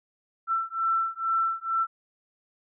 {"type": "beating tone pair", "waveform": "sine", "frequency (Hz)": [1338, 1340.2], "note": ["E6", "E6"], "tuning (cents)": [25, 28], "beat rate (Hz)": 2.2, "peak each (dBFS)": -27, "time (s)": [0.47, 1.87], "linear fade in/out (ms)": 50, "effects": []}